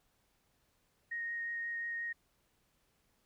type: tone with vibrato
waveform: sine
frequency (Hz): 1864.7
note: A#6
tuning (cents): 0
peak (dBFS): -36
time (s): 1.11-2.13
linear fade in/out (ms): 10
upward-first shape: triangle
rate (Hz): 5.6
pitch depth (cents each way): 10
effects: pink hiss -75 dBFS RMS until 3.25 s